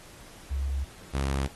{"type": "tone pair in turn", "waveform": ["sine", "sawtooth"], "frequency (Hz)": [68.4, 68.06], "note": ["C#2", "C#2"], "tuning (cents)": [-23, -31], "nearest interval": "unison", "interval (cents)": 8, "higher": "first", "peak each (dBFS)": [-26, -22], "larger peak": "second", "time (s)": [[0.5, 0.85], [1.13, 1.48]], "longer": "neither", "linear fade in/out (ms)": 20, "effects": ["pink hiss -50 dBFS RMS until 1.55 s", "AAC 32 kbps"]}